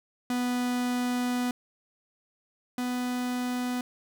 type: tone pair in turn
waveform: 45% pulse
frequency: 246.9 / 248.1 Hz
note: B3 / B3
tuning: 0 / +8 cents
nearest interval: unison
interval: 8 cents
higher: second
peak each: -26 / -28 dBFS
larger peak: first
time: 0.3-1.51 / 2.78-3.81 s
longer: first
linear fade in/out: 2 ms
effects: none